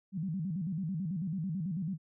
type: tone with vibrato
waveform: sine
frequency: 174.61 Hz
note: F3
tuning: in tune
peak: -32 dBFS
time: 0.12-1.98 s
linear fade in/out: 50 ms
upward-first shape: square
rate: 9.1 Hz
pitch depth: 180 cents each way
effects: none